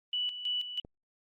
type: tone with tremolo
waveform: sine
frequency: 2960 Hz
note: F#7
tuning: in tune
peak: -29 dBFS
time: 0.13-0.8 s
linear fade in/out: 2 ms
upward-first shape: square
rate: 3.1 Hz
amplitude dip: 65%
type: click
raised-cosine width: 2 ms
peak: -32 dBFS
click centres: 0.849 s
effects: Opus 32 kbps